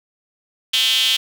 square tone with high-pass filter, 119.5 Hz, A#2, 43 cents sharp, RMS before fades -17 dBFS, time 0.73-1.17 s, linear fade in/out 10 ms, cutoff 3200 Hz, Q 6.7, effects none

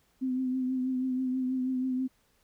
sine tone with vibrato, 257.3 Hz, C4, 29 cents flat, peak -27 dBFS, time 0.21-2.08 s, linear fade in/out 20 ms, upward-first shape triangle, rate 6.2 Hz, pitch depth 37 cents each way, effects pink hiss -69 dBFS RMS until 2.43 s

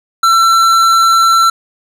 sine tone with tanh clipping, 1345 Hz, E6, 34 cents sharp, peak -8 dBFS, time 0.23-1.5 s, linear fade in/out 5 ms, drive 15 dB, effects none

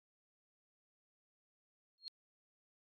sine tone with exponential growth, 4257 Hz, C8, 29 cents sharp, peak -39 dBFS, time 1.98-2.08 s, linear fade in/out 0 ms, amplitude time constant 20 ms, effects AAC 32 kbps

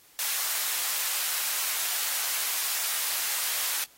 white high-pass noise, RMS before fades -29 dBFS, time 0.19-3.84 s, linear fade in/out 0 ms, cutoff 910 Hz, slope 12 dB/octave, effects white hiss -57 dBFS RMS until 3.97 s + AAC 48 kbps

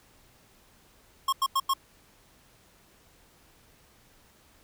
square tone bursts, 1080 Hz, C#6, 45 cents flat, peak -23 dBFS, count 4, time 1.28-1.737 s, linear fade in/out 5 ms, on 46 ms, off 91 ms, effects pink hiss -60 dBFS RMS until 4.63 s

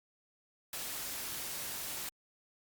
white noise, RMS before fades -40 dBFS, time 0.73-2.09 s, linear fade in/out 2 ms, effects Opus 48 kbps

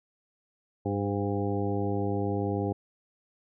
harmonic tone with a mistuned harmonic, 100.5 Hz, G2, 44 cents sharp, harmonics 1 / 2 / 3 / 4 / 5 / 7 / 8, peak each -31 / -34 / -33 / -33 / -36 / -40 / -38 dBFS, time 0.85-2.73 s, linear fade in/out 10 ms, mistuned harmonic 5, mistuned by +22 cents, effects none

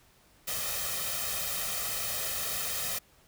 white noise with comb filter, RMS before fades -33 dBFS, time 0.47-2.99 s, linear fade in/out 10 ms, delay 1.6 ms, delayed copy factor +0.75, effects pink hiss -62 dBFS RMS until 3.27 s

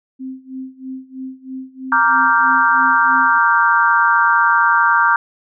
sine tone with tremolo, 261.6 Hz, C4, in tune, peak -24 dBFS, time 0.19-3.39 s, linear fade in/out 20 ms, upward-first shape sine, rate 3.1 Hz, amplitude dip 90%
sine chord, G minor seventh, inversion first, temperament equal with one note detuned, 932.3 / 1167.9 / 1396.9 / 1568 Hz, Bb5 / D6 / F6 / G6, 0 / -10 / 0 / 0 cents, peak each -16 dBFS, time 1.92-5.16 s, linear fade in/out 2 ms
effects none

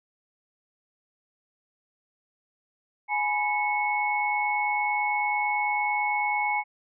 sine tone cluster, 837 / 986 / 2199 Hz, G#5 / B5 / C#7, +13 / -3 / -14 cents, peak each -26 / -33 / -27 dBFS, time 3.08-6.64 s, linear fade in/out 50 ms, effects none

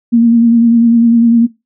sine tone with vibrato, 232.8 Hz, A#3, 2 cents flat, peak -4 dBFS, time 0.12-1.47 s, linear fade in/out 20 ms, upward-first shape sine, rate 10 Hz, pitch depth 28 cents each way, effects noise-tail reverb RT60 0.2 s tail -17 dB re dry

